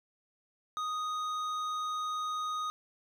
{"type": "tone with hard clipping", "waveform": "sine", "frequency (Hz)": 1244.5, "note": "D#6", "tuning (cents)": 0, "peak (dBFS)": -34, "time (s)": [0.77, 2.7], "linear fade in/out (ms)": 0, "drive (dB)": 9, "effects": []}